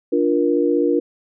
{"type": "chord", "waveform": "sine", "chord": "Bb major", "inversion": "first", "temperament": "equal with one note detuned", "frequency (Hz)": [293.7, 349.2, 473.5], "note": ["D4", "F4", "Bb4"], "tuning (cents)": [0, 0, 27], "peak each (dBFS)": -19, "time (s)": [0.12, 1], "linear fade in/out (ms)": 10, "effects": []}